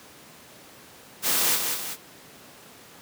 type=noise with echo; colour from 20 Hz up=white; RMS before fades=-23 dBFS; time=1.22-1.59 s; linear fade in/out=50 ms; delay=190 ms; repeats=2; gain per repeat=-5 dB; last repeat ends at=1.97 s; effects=pink hiss -48 dBFS RMS until 3.01 s + high-pass 150 Hz 12 dB/octave